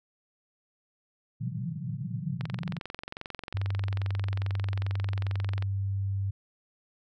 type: band-pass noise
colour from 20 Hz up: pink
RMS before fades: -34 dBFS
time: 1.4-2.79 s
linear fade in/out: 10 ms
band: 110 to 190 Hz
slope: 96 dB/octave
type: click train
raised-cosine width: 0.3 ms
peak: -21 dBFS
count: 73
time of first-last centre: 2.41-5.624 s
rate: 22.4 Hz
type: tone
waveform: sine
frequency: 98 Hz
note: G2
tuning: in tune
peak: -27 dBFS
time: 3.54-6.31 s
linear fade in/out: 10 ms
effects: none